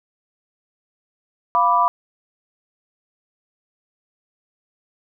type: chord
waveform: sine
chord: B diminished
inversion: second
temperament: equal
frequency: 698.5 / 987.8 / 1174.7 Hz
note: F5 / B5 / D6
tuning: 0 / 0 / 0 cents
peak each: -21 / -16 / -18 dBFS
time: 1.55-1.88 s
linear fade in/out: 0 ms
effects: none